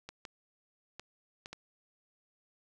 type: clicks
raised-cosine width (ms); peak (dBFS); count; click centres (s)
0.2; -26; 5; 0.09 / 0.252 / 0.996 / 1.459 / 1.53
effects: none